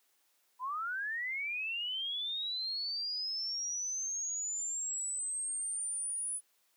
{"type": "linear sweep", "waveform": "sine", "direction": "up", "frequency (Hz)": [971, 9956], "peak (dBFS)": -34, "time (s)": [0.59, 6.41], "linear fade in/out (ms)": 50, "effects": ["white hiss -73 dBFS RMS until 6.76 s", "high-pass 300 Hz 12 dB/octave"]}